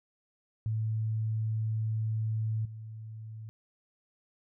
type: tone with level steps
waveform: sine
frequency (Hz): 110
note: A2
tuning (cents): 0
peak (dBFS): -28 / -40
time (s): 0.66-3.49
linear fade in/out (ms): 0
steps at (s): 2.65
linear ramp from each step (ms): 5
effects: none